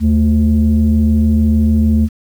sine tone pair together, 77.78 / 220 Hz, D#2 / A3, 0 / 0 cents, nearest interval octave + tritone, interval 1800 cents, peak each -10 dBFS, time 0-2.09 s, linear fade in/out 50 ms, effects tanh soft clip ceiling -4 dBFS + 7-bit

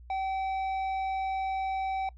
triangle tone with tanh clipping, 768 Hz, G5, 36 cents flat, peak -30 dBFS, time 0.1-2.09 s, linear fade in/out 2 ms, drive 12 dB, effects noise-tail reverb RT60 0.1 s tail -23 dB re dry + added 60 Hz sine -47 dBFS peak until 2.17 s

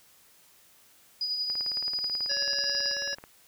sine tone with tremolo, 4935 Hz, D#8, 15 cents flat, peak -26 dBFS, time 1.21-2.94 s, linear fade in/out 2 ms, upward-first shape triangle, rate 11 Hz, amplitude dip 45%
click train, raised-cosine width 0.5 ms, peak -29 dBFS, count 33, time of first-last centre 1.5-3.239 s, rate 18.4 Hz
harmonic tone, 563 Hz, C#5, 27 cents sharp, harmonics 1 / 3 / 5 / 7 / 9 / 10, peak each -40 / -34 / -44 / -43 / -33 / -38 dBFS, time 2.29-3.15 s, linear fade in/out 10 ms
effects white hiss -59 dBFS RMS until 3.47 s

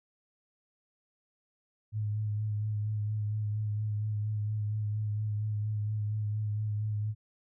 sine tone with vibrato, 106 Hz, G#2, 36 cents sharp, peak -29 dBFS, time 1.92-7.15 s, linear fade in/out 50 ms, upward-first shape sine, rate 4.3 Hz, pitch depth 27 cents each way, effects none

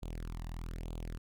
sawtooth tone with flanger, 41.2 Hz, E1, in tune, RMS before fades -41 dBFS, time 0.02-1.18 s, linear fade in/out 10 ms, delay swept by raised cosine 0.27 to 1.08 ms, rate 1.1 Hz, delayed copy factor +0.75, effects none

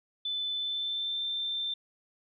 sine tone with pitch glide, 3510 to 3567 Hz, A7 to A7, -5 to +23 cents, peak -30 dBFS, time 0.25-1.74 s, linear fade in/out 5 ms, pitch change +28 cents, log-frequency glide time 0.52-1.23 s, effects none

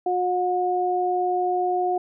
sine tone pair together, 361.5 / 723 Hz, F#4 / F#5, -40 / -40 cents, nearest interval octave, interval 1200 cents, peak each -24 / -22 dBFS, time 0.06-1.98 s, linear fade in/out 5 ms, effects none

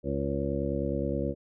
harmonic tone, 69.6 Hz, C#2, 8 cents sharp, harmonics 1 / 2 / 3 / 4 / 5 / 7 / 8, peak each -35 / -35 / -35 / -35 / -35 / -35 / -35 dBFS, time 0.03-1.35 s, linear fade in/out 50 ms, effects none

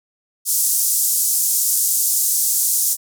white band-pass noise, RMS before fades -18 dBFS, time 0.45-2.97 s, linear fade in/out 50 ms, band 6200 to 14000 Hz, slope 24 dB/octave, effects none

